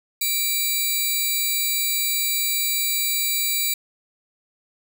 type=tone pair together; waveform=10% pulse; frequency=2334 / 3925 Hz; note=D7 / B7; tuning=-11 / -11 cents; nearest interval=major sixth; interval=900 cents; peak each=-15 dBFS; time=0.21-3.74 s; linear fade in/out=5 ms; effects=none